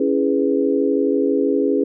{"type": "chord", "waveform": "sine", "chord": "C# minor seventh", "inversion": "none", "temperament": "equal", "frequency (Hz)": [277.2, 329.6, 415.3, 493.9], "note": ["C#4", "E4", "G#4", "B4"], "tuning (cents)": [0, 0, 0, 0], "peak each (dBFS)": [-19, -23, -19, -23], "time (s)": [0, 1.84], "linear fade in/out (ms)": 5, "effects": []}